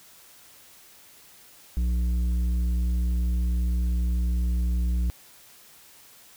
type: tone with tanh clipping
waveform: sine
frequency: 60 Hz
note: B1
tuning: 49 cents flat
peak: -23 dBFS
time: 1.77-5.1 s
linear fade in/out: 0 ms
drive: 8 dB
effects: white hiss -52 dBFS RMS until 6.36 s